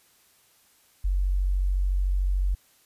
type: tone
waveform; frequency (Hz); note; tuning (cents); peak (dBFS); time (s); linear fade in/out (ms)
sine; 46.84; F#1; +22; -21; 1.04-2.55; 10
effects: white hiss -61 dBFS RMS until 2.85 s + resampled to 32000 Hz